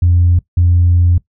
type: tone pair in turn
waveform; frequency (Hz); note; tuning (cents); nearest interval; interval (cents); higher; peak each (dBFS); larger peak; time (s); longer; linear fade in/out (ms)
sine; 87.31 / 87.31; F2 / F2; 0 / 0; unison; 0; neither; -6; neither; 0.02-0.39 / 0.57-1.18; second; 5
effects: noise-tail reverb RT60 0.1 s tail -19 dB re dry + tanh soft clip ceiling -3 dBFS